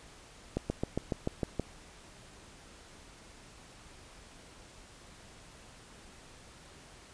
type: slowing click train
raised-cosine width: 2 ms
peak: -17 dBFS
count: 8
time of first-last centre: 0.57-1.597 s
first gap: 130 ms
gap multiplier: 1.04
effects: pink hiss -54 dBFS RMS until 7.13 s + resampled to 22050 Hz